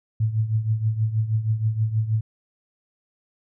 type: tone with tremolo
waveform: sine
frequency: 110 Hz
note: A2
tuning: in tune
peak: -16 dBFS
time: 0.2-2.21 s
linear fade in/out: 5 ms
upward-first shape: triangle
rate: 6.3 Hz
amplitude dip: 80%
effects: none